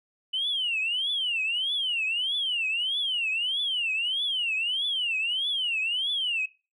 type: tone with vibrato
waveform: sine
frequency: 2960 Hz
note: F#7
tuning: in tune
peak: -24 dBFS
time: 0.33-6.46 s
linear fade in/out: 10 ms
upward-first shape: triangle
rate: 1.6 Hz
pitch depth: 290 cents each way
effects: noise-tail reverb RT60 0.3 s tail -21 dB re dry + tanh soft clip ceiling -20 dBFS